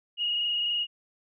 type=tone with frequency modulation; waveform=sine; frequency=2874 Hz; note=F7; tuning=49 cents sharp; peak=-25 dBFS; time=0.17-0.87 s; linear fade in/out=50 ms; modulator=23.8 Hz; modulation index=1.7; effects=none